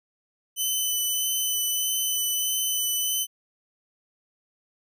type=tone with vibrato; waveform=10% pulse; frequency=3016 Hz; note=F#7; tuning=32 cents sharp; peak=-16 dBFS; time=0.56-3.27 s; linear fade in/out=50 ms; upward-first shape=sine; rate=1.6 Hz; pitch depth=14 cents each way; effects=none